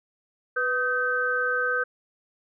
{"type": "tone cluster", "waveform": "sine", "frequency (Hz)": [496.2, 1262, 1544], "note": ["B4", "D#6", "G6"], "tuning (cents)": [8, 24, -27], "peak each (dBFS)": [-29, -30, -24], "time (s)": [0.56, 1.84], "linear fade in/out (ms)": 10, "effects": []}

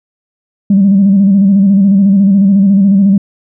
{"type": "tone with vibrato", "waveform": "sine", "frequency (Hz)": 196.7, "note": "G3", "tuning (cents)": 6, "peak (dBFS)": -3, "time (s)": [0.7, 3.18], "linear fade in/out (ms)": 5, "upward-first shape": "square", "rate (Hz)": 14, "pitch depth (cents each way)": 50, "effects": ["tanh soft clip ceiling 0 dBFS"]}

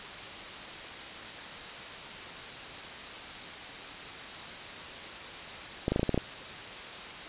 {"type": "clicks", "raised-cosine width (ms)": 2, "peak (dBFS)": -13, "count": 8, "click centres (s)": [5.881, 5.92, 5.961, 5.995, 6.031, 6.093, 6.144, 6.177], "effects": ["white hiss -41 dBFS RMS until 7.28 s", "resampled to 8000 Hz"]}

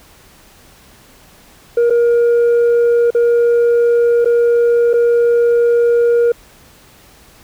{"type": "tone with dropouts", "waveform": "sine", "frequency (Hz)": 472.8, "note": "A#4", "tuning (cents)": 24, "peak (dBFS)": -6, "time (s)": [1.77, 6.32], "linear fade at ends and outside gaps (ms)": 5, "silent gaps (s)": [[1.899, 1.905], [3.105, 3.148], [4.247, 4.256], [4.933, 4.938]], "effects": ["tanh soft clip ceiling -8 dBFS", "pink hiss -45 dBFS RMS until 7.43 s"]}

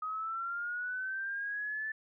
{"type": "linear sweep", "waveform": "sine", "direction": "up", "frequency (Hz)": [1253, 1760], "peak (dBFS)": -34, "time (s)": [0.02, 1.92], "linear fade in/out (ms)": 5, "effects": []}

